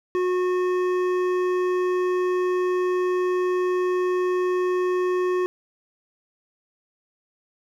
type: tone with hard clipping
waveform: triangle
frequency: 364 Hz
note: F#4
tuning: 28 cents flat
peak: -22 dBFS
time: 0.15-5.46 s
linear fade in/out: 0 ms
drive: 15 dB
effects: none